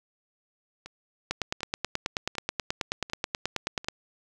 two click trains, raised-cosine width 0.2 ms, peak -24 / -10 dBFS, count 5 / 25, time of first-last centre 0.86-3.845 / 1.31-3.885 s, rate 1.34 / 9.32 Hz, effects none

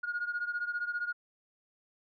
sine beating tone pair, 1430 / 1445 Hz, F6 / F#6, +41 / -41 cents, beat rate 15 Hz, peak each -33 / -36 dBFS, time 0.03-1.13 s, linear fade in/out 10 ms, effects tanh soft clip ceiling -26 dBFS

